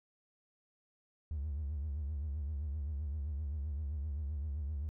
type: tone with vibrato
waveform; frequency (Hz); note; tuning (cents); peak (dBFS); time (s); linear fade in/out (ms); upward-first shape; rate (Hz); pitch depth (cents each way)
triangle; 73.42; D2; 0; -32; 1.31-4.89; 0; triangle; 7.7; 160
effects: tanh soft clip ceiling -31 dBFS